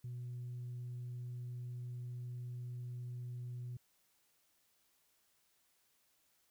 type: tone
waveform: sine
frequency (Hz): 122.8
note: B2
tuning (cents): -9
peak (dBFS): -40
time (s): 0.04-3.77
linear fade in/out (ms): 5
effects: tanh soft clip ceiling -39 dBFS + white hiss -75 dBFS RMS until 6.5 s